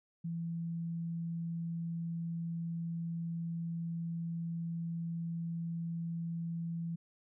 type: tone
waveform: sine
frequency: 167.4 Hz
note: E3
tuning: 27 cents sharp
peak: -35 dBFS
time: 0.24-6.96 s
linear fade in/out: 10 ms
effects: none